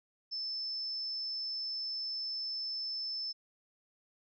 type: tone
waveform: sine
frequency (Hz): 5270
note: E8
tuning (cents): -1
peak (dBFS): -35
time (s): 0.31-3.33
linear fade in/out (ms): 20
effects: none